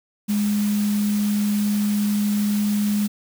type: tone in noise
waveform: sine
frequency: 207.2 Hz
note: G#3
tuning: 4 cents flat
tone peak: -18 dBFS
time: 0.28-3.08 s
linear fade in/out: 20 ms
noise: white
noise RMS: -34 dBFS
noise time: 0.28-3.08 s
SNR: +13 dB
effects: none